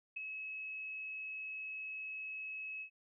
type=tone with ADSR envelope; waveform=sine; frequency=2575 Hz; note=E7; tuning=41 cents flat; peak=-35 dBFS; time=0.16-2.9 s; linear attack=12 ms; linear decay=4 ms; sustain=-6 dB; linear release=87 ms; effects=none